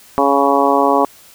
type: harmonic tone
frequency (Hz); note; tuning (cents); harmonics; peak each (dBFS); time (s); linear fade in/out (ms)
139.8; C#3; +15; 2 / 3 / 4 / 5 / 6 / 7 / 8; -18 / -18 / -18 / -18 / -18 / -18 / -18; 0.18-1.05; 0
effects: white hiss -44 dBFS RMS until 1.34 s